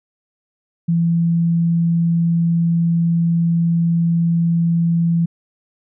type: tone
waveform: sine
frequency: 168.2 Hz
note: E3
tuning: 35 cents sharp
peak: -13 dBFS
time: 0.88-5.26 s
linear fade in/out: 10 ms
effects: none